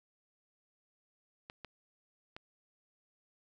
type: clicks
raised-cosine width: 0.3 ms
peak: -29 dBFS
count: 3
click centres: 1.499 / 1.647 / 2.365 s
effects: none